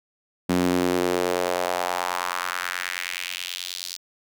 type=tone with high-pass filter sweep; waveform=sawtooth; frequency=89.4 Hz; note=F2; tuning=41 cents sharp; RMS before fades=-26 dBFS; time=0.49-3.97 s; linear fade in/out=10 ms; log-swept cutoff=220 to 4700 Hz; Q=2.2; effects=none